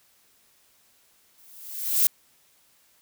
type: noise with exponential growth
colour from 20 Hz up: violet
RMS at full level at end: -17 dBFS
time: 1.38-2.07 s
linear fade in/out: 2 ms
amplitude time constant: 150 ms
effects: white hiss -62 dBFS RMS until 3.01 s